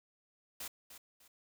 white noise with echo, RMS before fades -43 dBFS, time 0.6-0.68 s, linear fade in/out 5 ms, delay 300 ms, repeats 2, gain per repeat -10 dB, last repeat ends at 1.28 s, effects none

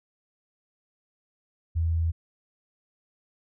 sine tone, 82.41 Hz, E2, in tune, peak -22 dBFS, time 1.75-2.12 s, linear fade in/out 20 ms, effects none

